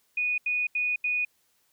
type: tone bursts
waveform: sine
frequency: 2475 Hz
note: D#7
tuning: 10 cents flat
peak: -24 dBFS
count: 4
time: 0.17-1.25 s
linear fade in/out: 5 ms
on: 210 ms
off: 80 ms
effects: white hiss -69 dBFS RMS until 1.72 s